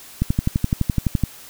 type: click train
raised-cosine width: 5 ms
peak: -5 dBFS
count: 13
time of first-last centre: 0.22-1.237 s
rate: 11.8 Hz
effects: white hiss -42 dBFS RMS until 1.49 s